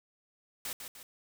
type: noise with echo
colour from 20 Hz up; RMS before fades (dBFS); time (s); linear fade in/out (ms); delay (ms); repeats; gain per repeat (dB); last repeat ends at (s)
white; -38; 0.65-0.73; 2; 150; 2; -6; 1.03
effects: none